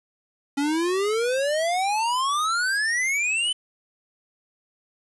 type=exponential sweep; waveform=square; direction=up; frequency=276.5 to 3059 Hz; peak=-22 dBFS; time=0.57-3.53 s; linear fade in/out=10 ms; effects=resampled to 24000 Hz + 8-bit